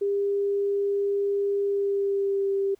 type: tone with pitch glide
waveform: sine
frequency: 401.1 to 393.5 Hz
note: G4 to G4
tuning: +40 to +7 cents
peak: -22 dBFS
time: 0.01-2.75 s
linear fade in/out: 10 ms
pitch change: -33 cents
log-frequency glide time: 1.64-2.52 s
effects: pink hiss -65 dBFS RMS until 2.79 s